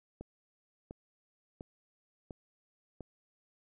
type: click train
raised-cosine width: 2 ms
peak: -30 dBFS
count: 5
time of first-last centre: 0.21-3.007 s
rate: 1.43 Hz
effects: none